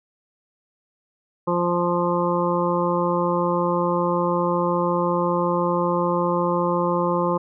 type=harmonic tone; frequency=174.61 Hz; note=F3; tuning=in tune; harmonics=1 / 2 / 3 / 5 / 6 / 7; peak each=-25 / -25 / -24 / -28 / -25 / -32 dBFS; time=1.47-7.38 s; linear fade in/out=10 ms; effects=none